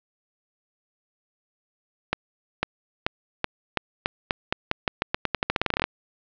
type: accelerating click train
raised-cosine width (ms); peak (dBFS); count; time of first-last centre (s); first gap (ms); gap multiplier
0.3; -5; 25; 2.13-5.84; 500; 0.87
effects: low-pass 4000 Hz 12 dB/octave